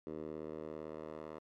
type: tone with band-pass filter sweep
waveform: 10% pulse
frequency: 77.8 Hz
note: D#2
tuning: in tune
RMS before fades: -45 dBFS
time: 0.07-1.39 s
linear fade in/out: 0 ms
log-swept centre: 390 to 700 Hz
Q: 1.6
effects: MP3 96 kbps